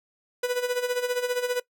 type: tone with tremolo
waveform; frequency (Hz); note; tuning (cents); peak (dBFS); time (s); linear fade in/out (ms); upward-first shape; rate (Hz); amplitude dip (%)
45% pulse; 493.9; B4; 0; -22; 0.43-1.6; 5; sine; 15; 70
effects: noise-tail reverb RT60 0.1 s tail -20 dB re dry